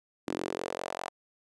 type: tone with high-pass filter sweep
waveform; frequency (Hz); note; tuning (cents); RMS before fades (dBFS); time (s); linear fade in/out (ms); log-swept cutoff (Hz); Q
sawtooth; 45; F#1; -47; -36; 0.27-1.1; 10; 290 to 790; 2.5
effects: resampled to 24000 Hz